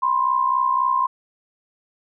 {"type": "tone pair together", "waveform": "sine", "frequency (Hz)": [990, 1053.8], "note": ["B5", "C6"], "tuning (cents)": [4, 12], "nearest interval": "minor second", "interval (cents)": 108, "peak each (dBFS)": [-22, -18], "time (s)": [0.02, 1.07], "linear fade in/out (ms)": 10, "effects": []}